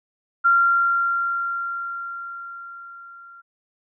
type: tone with level ramp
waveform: sine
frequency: 1381 Hz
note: F6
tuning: 20 cents flat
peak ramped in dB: -12 to -42 dBFS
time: 0.44-3.42 s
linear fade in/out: 20 ms
effects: none